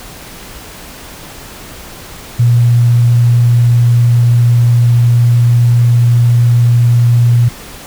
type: tone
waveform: sine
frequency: 119.5 Hz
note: A#2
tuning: 43 cents sharp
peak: -5 dBFS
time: 2.39-7.49 s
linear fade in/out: 10 ms
effects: pink hiss -31 dBFS RMS until 7.86 s